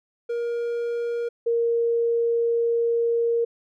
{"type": "tone pair in turn", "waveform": ["triangle", "sine"], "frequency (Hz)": [471.8, 466.4], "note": ["A#4", "A#4"], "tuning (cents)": [21, 1], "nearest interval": "unison", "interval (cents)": 20, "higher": "first", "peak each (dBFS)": [-22, -19], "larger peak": "second", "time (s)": [[0.29, 1.29], [1.46, 3.45]], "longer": "second", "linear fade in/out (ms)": 10, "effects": []}